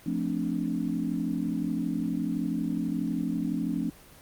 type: chord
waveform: sine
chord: D minor seventh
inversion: first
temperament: equal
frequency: 174.61 / 220 / 261.6 / 293.7 Hz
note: F3 / A3 / C4 / D4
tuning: 0 / 0 / 0 / 0 cents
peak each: -32 dBFS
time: 0.06-3.9 s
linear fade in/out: 5 ms
effects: pink hiss -52 dBFS RMS until 4.21 s + Opus 24 kbps